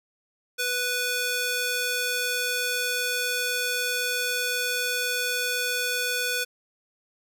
square tone with high-pass filter, 493.9 Hz, B4, in tune, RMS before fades -27 dBFS, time 0.58-6.45 s, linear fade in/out 20 ms, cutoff 1300 Hz, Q 0.61, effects none

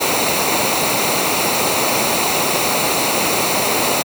pink noise with comb filter, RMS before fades -17 dBFS, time 0-4.03 s, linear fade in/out 20 ms, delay 0.61 ms, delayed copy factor -0.6, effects high-pass 150 Hz 12 dB/octave

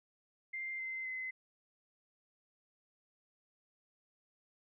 sine tone with pitch steps, 2096 / 2071 / 2046 Hz, C7 / C7 / C7, +2 / -18 / -39 cents, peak -38 dBFS, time 0.53-1.31 s, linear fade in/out 10 ms, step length 260 ms, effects none

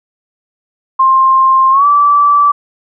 sine tone with pitch glide, 1057 to 1159.3 Hz, C6 to D6, +17 to -23 cents, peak -5 dBFS, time 0.99-2.52 s, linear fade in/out 10 ms, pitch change +160 cents, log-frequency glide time 1.71-1.86 s, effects none

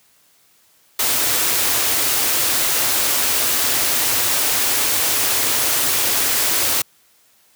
white band-stop noise, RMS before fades -18 dBFS, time 0.99-6.82 s, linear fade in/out 5 ms, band 140 to 230 Hz, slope 96 dB/octave, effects white hiss -56 dBFS RMS until 7.55 s + high-pass 80 Hz 12 dB/octave

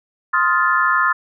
sine chord, F dominant seventh, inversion second, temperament just, 1047.7 / 1257.2 / 1396.9 / 1746.1 Hz, C6 / Eb6 / F6 / A6, +2 / +18 / 0 / -14 cents, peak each -19 dBFS, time 0.33-1.13 s, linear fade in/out 10 ms, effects none

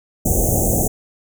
pink band-stop noise, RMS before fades -17 dBFS, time 0.25-0.88 s, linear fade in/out 10 ms, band 780 to 6200 Hz, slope 96 dB/octave, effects none

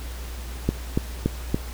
click train, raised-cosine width 3 ms, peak -7 dBFS, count 4, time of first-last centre 0.69-1.545 s, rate 3.51 Hz, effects added 60 Hz sine -32 dBFS peak until 1.73 s + pink hiss -41 dBFS RMS until 1.73 s

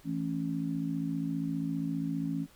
sine chord, A major, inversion second, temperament just, 165 / 220 / 275 Hz, E3 / A3 / C#4, +2 / 0 / -14 cents, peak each -34 / -38 / -33 dBFS, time 0.04-2.47 s, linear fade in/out 50 ms, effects pink hiss -60 dBFS RMS until 2.55 s

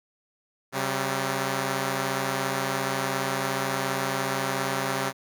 5% pulse tone pair together, 134.34 / 192.9 Hz, C3 / G3, +46 / -28 cents, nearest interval tritone, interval 626 cents, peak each -16 / -19 dBFS, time 0.72-5.13 s, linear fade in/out 50 ms, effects none

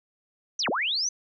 sine linear two-way sweep, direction down then up, 6220 to 170 to 6220 Hz, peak -24 dBFS, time 0.59-1.09 s, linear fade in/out 5 ms, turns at 0.69 s, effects none

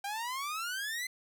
sawtooth exponential sweep, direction up, 784 to 2067 Hz, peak -31 dBFS, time 0.04-1.07 s, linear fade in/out 5 ms, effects none

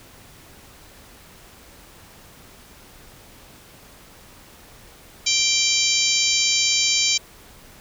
harmonic tone, 784 Hz, G5, in tune, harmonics 3 / 4 / 5 / 6 / 7 / 8 / 9, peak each -25 / -25 / -25 / -25 / -25 / -25 / -25 dBFS, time 5.26-7.18 s, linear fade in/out 10 ms, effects pink hiss -47 dBFS RMS until 7.8 s

